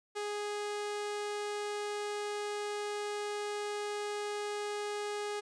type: tone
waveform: sawtooth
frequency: 414.5 Hz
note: G#4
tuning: 3 cents flat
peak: -31 dBFS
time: 0.15-5.41 s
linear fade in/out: 20 ms
effects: resampled to 22050 Hz